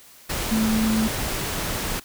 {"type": "tone in noise", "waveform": "sine", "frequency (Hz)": 220, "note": "A3", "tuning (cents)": 0, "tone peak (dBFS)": -19, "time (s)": [0.51, 1.08], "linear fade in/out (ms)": 10, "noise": "pink", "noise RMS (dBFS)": -27, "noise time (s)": [0.29, 2], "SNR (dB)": 5, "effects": ["white hiss -49 dBFS RMS until 2.04 s"]}